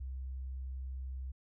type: tone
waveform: sine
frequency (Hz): 65.2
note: C2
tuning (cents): -5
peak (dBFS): -38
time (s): 0-1.32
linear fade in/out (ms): 10
effects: none